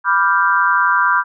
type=chord; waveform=sine; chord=G dominant seventh; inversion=first; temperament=equal; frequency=987.8 / 1174.7 / 1396.9 / 1568 Hz; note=B5 / D6 / F6 / G6; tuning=0 / 0 / 0 / 0 cents; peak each=-17 dBFS; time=0.04-1.24 s; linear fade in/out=50 ms; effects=none